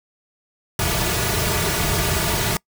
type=noise with comb filter; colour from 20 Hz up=pink; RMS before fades=-21 dBFS; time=0.79-2.57 s; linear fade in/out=2 ms; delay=3.8 ms; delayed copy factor=-0.9; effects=noise-tail reverb RT60 0.1 s tail -25 dB re dry